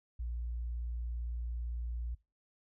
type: tone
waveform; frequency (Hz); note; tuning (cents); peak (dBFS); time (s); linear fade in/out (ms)
sine; 58.9; A#1; +19; -34; 0.19-2.15; 10
effects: noise-tail reverb RT60 0.3 s tail -24 dB re dry + tanh soft clip ceiling -31 dBFS